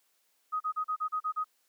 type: tone bursts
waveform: sine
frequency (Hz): 1254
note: D#6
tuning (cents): +13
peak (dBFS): -28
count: 8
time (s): 0.52-1.444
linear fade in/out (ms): 20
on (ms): 84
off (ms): 36
effects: white hiss -72 dBFS RMS until 1.68 s + high-pass 300 Hz 12 dB/octave